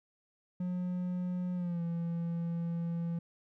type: tone with pitch glide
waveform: triangle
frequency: 180 to 168.92 Hz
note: F#3 to E3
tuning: -47 to +43 cents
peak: -30 dBFS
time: 0.6-3.19 s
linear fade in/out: 5 ms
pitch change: -110 cents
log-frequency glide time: 1.55-1.82 s
effects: none